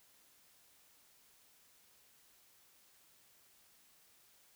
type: silence
effects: white hiss -67 dBFS RMS until 4.55 s